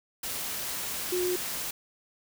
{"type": "tone in noise", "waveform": "sine", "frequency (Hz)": 360.4, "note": "F#4", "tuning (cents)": -45, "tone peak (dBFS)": -26, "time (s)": [1.12, 1.36], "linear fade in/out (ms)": 5, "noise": "white", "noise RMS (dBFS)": -34, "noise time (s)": [0.23, 1.71], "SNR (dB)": 5, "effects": []}